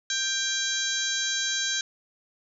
harmonic tone with a mistuned harmonic, 788 Hz, G5, 9 cents sharp, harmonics 2 / 3 / 4 / 5 / 6 / 7 / 8 / 9, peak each -31 / -41 / -34 / -30 / -40 / -37 / -31 / -39 dBFS, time 0.1-1.81 s, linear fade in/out 2 ms, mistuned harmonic 4, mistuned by +39 cents, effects none

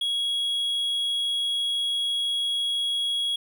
triangle tone, 3322 Hz, G#7, in tune, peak -22 dBFS, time 0.01-3.36 s, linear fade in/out 5 ms, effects none

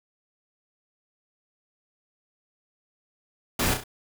pink noise with echo, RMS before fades -25 dBFS, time 3.59-3.74 s, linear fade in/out 5 ms, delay 33 ms, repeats 3, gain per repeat -6 dB, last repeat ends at 3.839 s, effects none

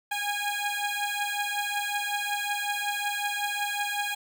15% pulse beating tone pair, 818 / 823.4 Hz, G#5 / G#5, -26 / -15 cents, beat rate 5.4 Hz, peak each -24 / -25 dBFS, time 0.11-4.15 s, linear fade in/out 10 ms, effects 10-bit

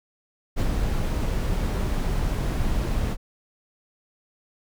brown noise with ADSR envelope, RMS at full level -21 dBFS, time 0.56-3.17 s, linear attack 34 ms, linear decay 64 ms, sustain -3 dB, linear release 55 ms, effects none

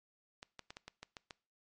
clicks, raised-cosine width 0.2 ms, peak -29 dBFS, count 8, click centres 0.429 / 0.593 / 0.705 / 0.769 / 0.88 / 1.03 / 1.168 / 1.308 s, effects noise-tail reverb RT60 0.4 s tail -22 dB re dry + MP3 48 kbps

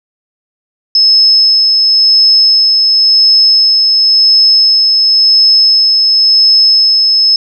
sine tone with tremolo, 5200 Hz, E8, 24 cents flat, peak -3 dBFS, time 0.95-7.36 s, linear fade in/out 2 ms, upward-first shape sine, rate 0.94 Hz, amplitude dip 25%, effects none

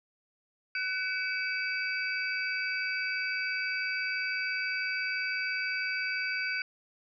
sine tone cluster, 1499 / 2276 / 2602 / 4708 Hz, F#6 / C#7 / E7 / D8, +22 / +45 / -23 / +3 cents, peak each -33 / -34 / -38 / -40 dBFS, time 0.75-6.62 s, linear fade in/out 2 ms, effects none

